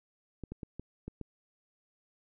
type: clicks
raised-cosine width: 3 ms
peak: -27 dBFS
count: 6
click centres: 0.437 / 0.52 / 0.632 / 0.796 / 1.08 / 1.213 s
effects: none